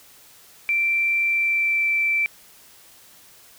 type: tone with pitch glide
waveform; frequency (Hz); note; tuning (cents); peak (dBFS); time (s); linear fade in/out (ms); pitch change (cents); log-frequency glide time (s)
sine; 2349 to 2334; D7 to D7; 0 to -11; -18; 0.69-2.26; 0; -11; 1.27-1.87
effects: white hiss -50 dBFS RMS until 3.58 s